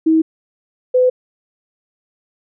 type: tone pair in turn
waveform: sine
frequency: 320 / 504.9 Hz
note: D#4 / B4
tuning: +49 / +38 cents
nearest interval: minor sixth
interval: 789 cents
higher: second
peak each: -9 dBFS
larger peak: neither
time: 0.06-0.22 / 0.94-1.1 s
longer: neither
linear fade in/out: 10 ms
effects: none